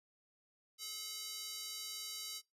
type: tone with high-pass filter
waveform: square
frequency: 429.1 Hz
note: A4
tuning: 43 cents flat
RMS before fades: -45 dBFS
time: 0.78-2.42 s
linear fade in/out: 50 ms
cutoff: 4300 Hz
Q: 1.4
effects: noise-tail reverb RT60 0.2 s tail -22 dB re dry + resampled to 32000 Hz